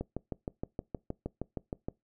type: click train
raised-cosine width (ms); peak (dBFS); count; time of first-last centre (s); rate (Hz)
2; -21; 13; 0.01-1.885; 6.4
effects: noise-tail reverb RT60 0.2 s tail -23 dB re dry